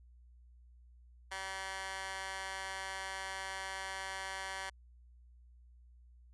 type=tone with high-pass filter; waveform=15% pulse; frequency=191.7 Hz; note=G3; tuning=38 cents flat; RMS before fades=-42 dBFS; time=1.31-4.7 s; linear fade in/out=10 ms; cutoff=1200 Hz; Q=2.2; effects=added 60 Hz sine -57 dBFS peak until 6.33 s + resampled to 24000 Hz